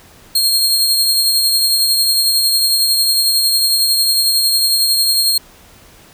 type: tone with tremolo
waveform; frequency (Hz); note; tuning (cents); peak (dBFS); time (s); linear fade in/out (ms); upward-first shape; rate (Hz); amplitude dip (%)
sawtooth; 4238; C8; +21; -7; 0.35-5.38; 5; triangle; 11; 35
effects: pink hiss -44 dBFS RMS until 6.13 s